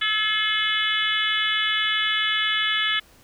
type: harmonic tone with a mistuned harmonic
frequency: 427.7 Hz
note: A4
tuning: 49 cents flat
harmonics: 3 / 4 / 5 / 6 / 7 / 8 / 9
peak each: -30 / -26 / -27 / -36 / -26 / -26 / -39 dBFS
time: 0.01-3 s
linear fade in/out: 10 ms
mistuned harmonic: 3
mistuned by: +27 cents
effects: pink hiss -54 dBFS RMS until 3.23 s